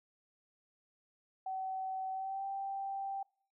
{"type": "tone with pitch glide", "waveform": "sine", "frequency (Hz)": [760, 783.6], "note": ["F#5", "G5"], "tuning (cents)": [46, -1], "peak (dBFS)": -36, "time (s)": [1.46, 3.23], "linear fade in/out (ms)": 5, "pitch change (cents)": 53, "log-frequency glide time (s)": [2.12, 2.45], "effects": ["noise-tail reverb RT60 0.5 s tail -25 dB re dry"]}